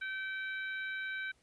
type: harmonic tone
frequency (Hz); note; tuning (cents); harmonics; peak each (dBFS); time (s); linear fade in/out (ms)
771; G5; -29; 2 / 3 / 4 / 5; -37 / -44 / -55 / -50; 0.01-1.32; 10
effects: pink hiss -71 dBFS RMS until 1.42 s + resampled to 24000 Hz